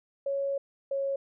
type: tone pair in turn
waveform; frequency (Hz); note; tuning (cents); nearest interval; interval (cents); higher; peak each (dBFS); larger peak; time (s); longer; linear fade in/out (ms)
sine; 554.4 / 549.9; C#5 / C#5; 0 / -14; unison; 14; first; -27; neither; 0.26-0.58 / 0.91-1.16; first; 5
effects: none